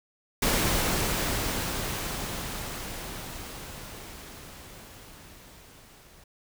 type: noise with level ramp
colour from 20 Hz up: pink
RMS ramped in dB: -24 to -54 dBFS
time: 0.42-6.24 s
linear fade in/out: 5 ms
effects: none